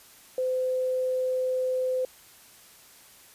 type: tone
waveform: sine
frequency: 512 Hz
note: C5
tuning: 38 cents flat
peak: -24 dBFS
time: 0.38-2.05 s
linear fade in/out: 2 ms
effects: white hiss -53 dBFS RMS until 3.34 s + resampled to 32000 Hz